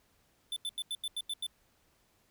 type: tone bursts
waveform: square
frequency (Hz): 3520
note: A7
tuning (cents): 0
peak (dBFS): -34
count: 8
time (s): 0.52-1.466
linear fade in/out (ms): 2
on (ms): 43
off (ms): 86
effects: pink hiss -70 dBFS RMS until 2.3 s